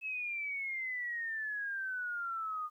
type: exponential sweep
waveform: sine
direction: down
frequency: 2605 to 1218 Hz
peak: -35 dBFS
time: 0.01-2.7 s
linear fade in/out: 50 ms
effects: 12-bit